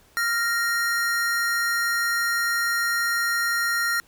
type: tone pair together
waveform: square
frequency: 1390.9 / 1864.7 Hz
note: F6 / A#6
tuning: -7 / 0 cents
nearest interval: perfect fourth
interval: 507 cents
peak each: -25 dBFS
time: 0.17-4 s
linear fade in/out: 0 ms
effects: pink hiss -57 dBFS RMS until 4.07 s